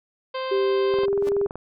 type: harmonic tone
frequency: 522 Hz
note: C5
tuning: 4 cents flat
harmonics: 1 / 2 / 3 / 4 / 5 / 6 / 7 / 8 / 9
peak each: -28 / -31 / -40 / -42 / -42 / -40 / -45 / -48 / -45 dBFS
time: 0.34-1.06 s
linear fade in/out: 10 ms
type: tone with pitch glide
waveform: sine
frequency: 392 to 401.2 Hz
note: G4 to G4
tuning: 0 to +40 cents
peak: -19 dBFS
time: 0.51-1.47 s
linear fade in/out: 10 ms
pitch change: +40 cents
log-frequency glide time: 0.84-1.25 s
type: click train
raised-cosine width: 1 ms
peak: -20 dBFS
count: 14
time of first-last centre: 0.94-1.556 s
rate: 21.1 Hz
type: tone with exponential growth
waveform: sawtooth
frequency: 293.7 Hz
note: D4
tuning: in tune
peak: -26 dBFS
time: 1.18-1.29 s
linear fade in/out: 1 ms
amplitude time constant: 23 ms
effects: none

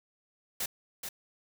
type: noise with echo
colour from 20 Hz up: white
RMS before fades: -33 dBFS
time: 0.6-0.66 s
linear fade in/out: 5 ms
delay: 430 ms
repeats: 1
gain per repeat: -6 dB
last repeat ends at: 1.09 s
effects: none

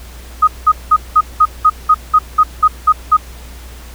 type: tone bursts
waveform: sine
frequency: 1251 Hz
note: D#6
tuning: 9 cents sharp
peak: -4 dBFS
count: 12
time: 0.42-3.17 s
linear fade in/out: 10 ms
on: 55 ms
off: 190 ms
effects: added 60 Hz sine -31 dBFS peak until 3.94 s + pink hiss -38 dBFS RMS until 3.94 s

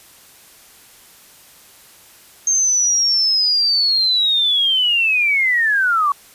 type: linear sweep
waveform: sine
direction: down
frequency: 6400 to 1108.7 Hz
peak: -13 dBFS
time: 2.47-6.12 s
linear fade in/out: 2 ms
effects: white hiss -46 dBFS RMS until 6.34 s + resampled to 32000 Hz

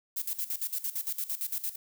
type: noise with tremolo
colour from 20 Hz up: violet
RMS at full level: -32 dBFS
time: 0.16-1.76 s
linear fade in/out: 10 ms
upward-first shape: square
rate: 8.8 Hz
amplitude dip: 80%
effects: none

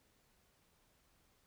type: silence
effects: pink hiss -73 dBFS RMS until 1.46 s

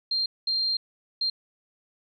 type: tone bursts at uneven times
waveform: sine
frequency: 4186 Hz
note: C8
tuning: in tune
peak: -23 dBFS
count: 3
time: 0.11-0.26 / 0.47-0.77 / 1.21-1.3 s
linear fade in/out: 5 ms
effects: none

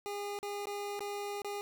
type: tone with dropouts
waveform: 25% pulse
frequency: 407.4 Hz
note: G#4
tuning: 33 cents flat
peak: -33 dBFS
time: 0.06-1.61 s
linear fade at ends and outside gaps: 0 ms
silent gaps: 0.389-0.429 / 0.656-0.67 / 0.993-1.006 / 1.418-1.446 s
effects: none

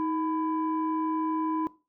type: tone pair together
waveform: sine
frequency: 315.9 / 1000 Hz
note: D#4 / B5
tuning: +26 / +21 cents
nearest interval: octave + minor sixth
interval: 1995 cents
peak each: -26 / -30 dBFS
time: 0-1.67 s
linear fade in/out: 0 ms
effects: noise-tail reverb RT60 0.3 s tail -19 dB re dry + tanh soft clip ceiling -20 dBFS

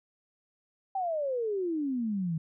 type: exponential sweep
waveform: sine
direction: down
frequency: 790 to 155.56 Hz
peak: -28 dBFS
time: 0.95-2.38 s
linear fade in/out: 5 ms
effects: none

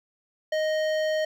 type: tone with hard clipping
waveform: sine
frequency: 622.3 Hz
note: D#5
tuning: in tune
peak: -25 dBFS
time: 0.52-1.25 s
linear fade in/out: 5 ms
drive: 14 dB
effects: none

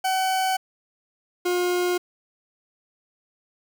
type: tone pair in turn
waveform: 40% pulse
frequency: 756 / 356.8 Hz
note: F#5 / F4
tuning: +37 / +37 cents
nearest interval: octave + minor second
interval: 1300 cents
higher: first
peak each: -20 dBFS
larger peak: neither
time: 0.04-0.57 / 1.45-1.98 s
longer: neither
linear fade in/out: 10 ms
effects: 8-bit

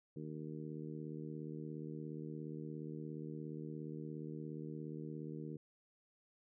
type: harmonic tone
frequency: 77.1 Hz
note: D#2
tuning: 15 cents flat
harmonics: 2 / 3 / 4 / 5 / 6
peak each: -46 / -50 / -49 / -52 / -54 dBFS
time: 0.16-5.57 s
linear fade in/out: 5 ms
effects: none

